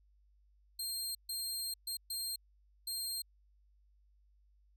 20% pulse tone bursts at uneven times, 4195 Hz, C8, 4 cents sharp, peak -31 dBFS, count 5, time 0.79-1.15 / 1.29-1.74 / 1.87-1.97 / 2.1-2.36 / 2.87-3.22 s, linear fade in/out 5 ms, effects added 50 Hz sine -65 dBFS peak until 4.76 s

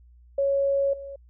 sine tone with level steps, 554.4 Hz, C#5, in tune, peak -20 / -35 dBFS, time 0.38-1.16 s, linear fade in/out 5 ms, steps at 0.93 s, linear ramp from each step 5 ms, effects added 60 Hz sine -50 dBFS peak until 1.29 s

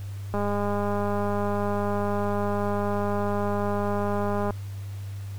click train, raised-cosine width 1 ms, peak -15 dBFS, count 851, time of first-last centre 0.34-4.507 s, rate 204 Hz, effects added 99 Hz sine -32 dBFS peak until 5.38 s + pink hiss -51 dBFS RMS until 5.38 s

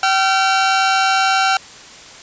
sawtooth tone pair together, 769.4 / 1371 Hz, G5 / F6, -33 / -32 cents, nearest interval minor seventh, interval 1001 cents, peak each -11 / -13 dBFS, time 0.03-1.57 s, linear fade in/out 2 ms, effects white hiss -38 dBFS RMS until 2.22 s + resampled to 16000 Hz

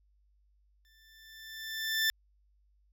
20% pulse tone with exponential growth, 1771 Hz, A6, 11 cents sharp, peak -20 dBFS, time 0.85-2.1 s, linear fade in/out 0 ms, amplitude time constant 270 ms, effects added 50 Hz sine -65 dBFS peak until 2.92 s

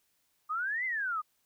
sine exponential two-way sweep, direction up then down, 1200 to 2093 to 1200 Hz, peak -30 dBFS, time 0.49-1.22 s, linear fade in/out 20 ms, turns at 0.85 s, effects white hiss -74 dBFS RMS until 1.45 s

